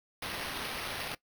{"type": "noise with sample-and-hold", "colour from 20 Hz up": "white", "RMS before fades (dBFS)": -38, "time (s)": [0.22, 1.15], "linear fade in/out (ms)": 5, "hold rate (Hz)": 7350, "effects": ["noise-tail reverb RT60 0.1 s tail -19 dB re dry"]}